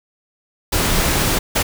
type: noise bursts at uneven times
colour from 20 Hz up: pink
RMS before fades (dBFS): -17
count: 2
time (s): 0.72-1.39 / 1.55-1.63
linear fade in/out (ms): 10
effects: none